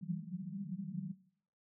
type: band-pass noise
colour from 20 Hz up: white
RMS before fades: -42 dBFS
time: 0.01-1.12 s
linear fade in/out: 10 ms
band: 160 to 200 Hz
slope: 96 dB/octave
effects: noise-tail reverb RT60 0.6 s tail -18 dB re dry